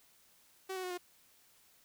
sawtooth tone with pitch steps, 380 / 372 / 364.1 / 356.4 Hz, F#4 / F#4 / F#4 / F4, +46 / +9 / -28 / +35 cents, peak -34 dBFS, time 0.69-0.978 s, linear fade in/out 10 ms, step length 72 ms, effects white hiss -66 dBFS RMS until 1.84 s

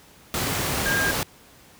sine tone in noise, 1612 Hz, G6, 48 cents sharp, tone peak -22 dBFS, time 0.86-1.11 s, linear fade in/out 0 ms, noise pink, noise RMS -25 dBFS, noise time 0.34-1.23 s, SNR 0 dB, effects pink hiss -51 dBFS RMS until 1.79 s + high-pass 60 Hz 12 dB/octave

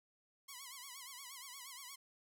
5% pulse tone with vibrato, 1046.5 Hz, C6, in tune, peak -37 dBFS, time 0.48-1.96 s, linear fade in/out 10 ms, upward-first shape sine, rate 8.5 Hz, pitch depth 130 cents each way, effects none

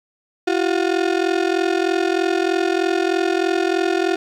35% pulse ring-modulated tone, 358.2 Hz, F4, 44 cents sharp, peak -12 dBFS, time 0.47-4.16 s, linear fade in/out 5 ms, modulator 21.6 Hz, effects low-pass 5000 Hz 12 dB/octave + 9-bit

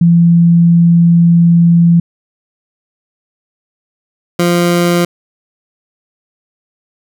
sine / 20% pulse tone pair in turn, 169.9 / 173.87 Hz, F3 / F3, -47 / -7 cents, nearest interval unison, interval 40 cents, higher second, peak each -4 dBFS, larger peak neither, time 0.01-2 / 4.39-5.05 s, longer first, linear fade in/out 5 ms, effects none

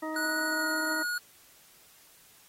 harmonic tone, 314 Hz, D#4, 16 cents sharp, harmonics 1 / 2 / 3 / 4 / 6, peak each -35 / -38 / -40 / -41 / -43 dBFS, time 0.02-1.03 s, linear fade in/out 10 ms
square tone with pitch glide, 1469 to 1445.4 Hz, F#6 to F#6, -13 to -41 cents, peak -30 dBFS, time 0.16-1.18 s, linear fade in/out 2 ms, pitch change -28 cents, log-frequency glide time 0.47-0.66 s
effects white hiss -58 dBFS RMS until 2.48 s + AAC 48 kbps

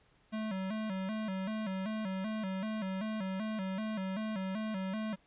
square tone with vibrato, 203.1 Hz, G#3, 38 cents flat, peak -35 dBFS, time 0.32-5.16 s, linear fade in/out 20 ms, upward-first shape square, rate 2.6 Hz, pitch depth 120 cents each way, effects pink hiss -68 dBFS RMS until 5.26 s + resampled to 8000 Hz

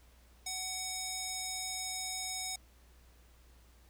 square tone with band-pass filter, 749 Hz, F#5, 21 cents sharp, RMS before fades -39 dBFS, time 0.46-2.56 s, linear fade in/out 5 ms, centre 6900 Hz, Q 1.5, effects added 60 Hz sine -59 dBFS peak until 3.89 s + pink hiss -66 dBFS RMS until 3.89 s

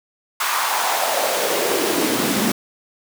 pink noise with high-pass filter sweep, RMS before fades -20 dBFS, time 0.4-2.52 s, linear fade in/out 5 ms, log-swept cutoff 1200 to 200 Hz, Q 2.9, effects none

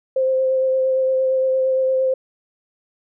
sine tone with vibrato, 523.3 Hz, C5, in tune, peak -15 dBFS, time 0.16-2.14 s, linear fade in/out 5 ms, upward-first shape sine, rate 8.7 Hz, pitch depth 13 cents each way, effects none

